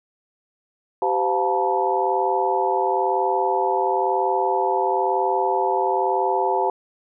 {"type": "tone cluster", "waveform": "sine", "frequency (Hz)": [387.4, 512, 705, 875, 956], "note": ["G4", "C5", "F5", "A5", "A#5"], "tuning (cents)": [-20, -38, 16, -10, 43], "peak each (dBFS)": [-24, -26, -25, -22, -27], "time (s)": [1.02, 6.7], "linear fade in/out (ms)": 2, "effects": []}